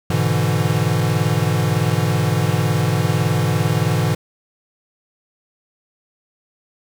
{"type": "chord", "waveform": "square", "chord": "E dominant seventh", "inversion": "first", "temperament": "equal", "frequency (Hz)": [103.83, 123.47, 146.83, 164.81], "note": ["G#2", "B2", "D3", "E3"], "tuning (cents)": [0, 0, 0, 0], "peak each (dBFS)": -22, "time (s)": [0.1, 4.15], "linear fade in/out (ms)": 5, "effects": ["8-bit"]}